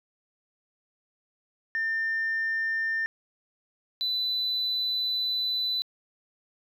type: tone pair in turn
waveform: sine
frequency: 1800 / 3994 Hz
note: A6 / B7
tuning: +39 / +19 cents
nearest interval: octave + major second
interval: 1380 cents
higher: second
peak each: -24 dBFS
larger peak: neither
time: 1.75-3.06 / 4.01-5.82 s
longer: second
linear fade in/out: 0 ms
effects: tanh soft clip ceiling -22 dBFS + 11-bit